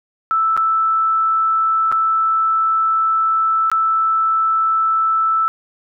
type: tone with dropouts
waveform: sine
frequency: 1318.5 Hz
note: E6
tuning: in tune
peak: -13 dBFS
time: 0.31-5.48 s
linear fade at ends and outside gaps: 0 ms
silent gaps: 0.566-0.575 / 1.916-1.924 / 3.7-3.716 s
effects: none